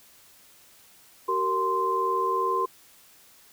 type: tone cluster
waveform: sine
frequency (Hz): 380.6 / 463.2 / 1041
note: F#4 / A#4 / C6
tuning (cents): +49 / -11 / -9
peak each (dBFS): -29 / -31 / -24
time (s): 1.28-2.66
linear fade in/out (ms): 10
effects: white hiss -55 dBFS RMS until 3.52 s